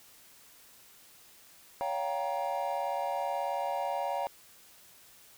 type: chord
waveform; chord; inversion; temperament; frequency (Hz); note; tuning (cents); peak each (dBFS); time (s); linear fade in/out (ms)
triangle; G half-diminished seventh; second; just; 564.5 / 705.6 / 784 / 940.8; Db5 / F5 / G5 / Bb5; +31 / +18 / 0 / +16; -34; 1.81-4.27; 0
effects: white hiss -57 dBFS RMS until 5.37 s